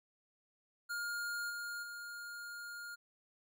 square tone with level steps, 1416 Hz, F6, 23 cents sharp, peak -38 / -41 / -45 dBFS, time 0.89-2.96 s, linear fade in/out 20 ms, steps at 1.49 / 1.82 s, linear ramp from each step 20 ms, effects none

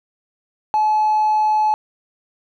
sine tone with hard clipping, 857 Hz, A5, 46 cents flat, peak -14 dBFS, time 0.74-1.74 s, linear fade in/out 0 ms, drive 1 dB, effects none

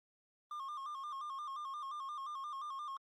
triangle tone with vibrato, 1140 Hz, C#6, 48 cents sharp, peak -39 dBFS, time 0.51-2.97 s, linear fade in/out 2 ms, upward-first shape square, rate 5.7 Hz, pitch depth 89 cents each way, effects Opus 24 kbps

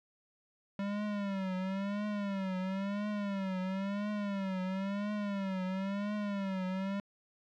square tone with vibrato, 196.9 Hz, G3, 8 cents sharp, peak -34 dBFS, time 0.79-7 s, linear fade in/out 2 ms, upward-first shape triangle, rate 0.98 Hz, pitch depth 120 cents each way, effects low-pass 3000 Hz 12 dB/octave + 12-bit

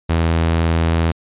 sawtooth tone, 82.41 Hz, E2, in tune, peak -10 dBFS, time 0.09-1.12 s, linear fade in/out 10 ms, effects resampled to 8000 Hz

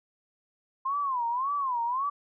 sine tone with vibrato, 1037 Hz, C6, 16 cents flat, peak -26 dBFS, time 0.85-2.1 s, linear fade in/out 10 ms, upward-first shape sine, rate 1.8 Hz, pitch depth 190 cents each way, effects none

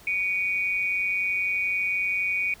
sine tone pair together, 2266 / 2455 Hz, C#7 / D#7, +37 / -24 cents, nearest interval minor second, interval 139 cents, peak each -26 dBFS, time 0.07-2.54 s, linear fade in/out 2 ms, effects pink hiss -51 dBFS RMS until 2.6 s

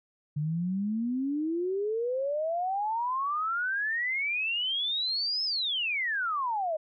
sine exponential two-way sweep, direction up then down, 145.2 to 5274 to 606 Hz, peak -27 dBFS, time 0.36-6.77 s, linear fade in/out 10 ms, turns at 5.44 s, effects none

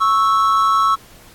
triangle tone pair together, 1105 / 1314.1 Hz, C#6 / E6, -6 / -6 cents, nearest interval minor third, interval 300 cents, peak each -13 dBFS, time 0-0.96 s, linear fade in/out 20 ms, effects pink hiss -45 dBFS RMS until 1.34 s + AAC 64 kbps

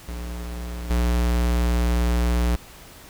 square tone with level steps, 59.7 Hz, A#1, 42 cents sharp, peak -30 / -19 dBFS, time 0.08-2.56 s, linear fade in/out 5 ms, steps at 0.9 s, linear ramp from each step 5 ms, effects pink hiss -45 dBFS RMS until 3.09 s

